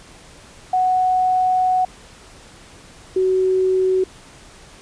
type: tone pair in turn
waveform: sine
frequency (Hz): 740 / 374.6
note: F#5 / F#4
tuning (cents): 0 / +21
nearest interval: octave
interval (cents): 1179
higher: first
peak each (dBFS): -14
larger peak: neither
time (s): 0.73-1.85 / 3.16-4.04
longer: first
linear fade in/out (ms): 5
effects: pink hiss -44 dBFS RMS until 4.81 s + resampled to 22050 Hz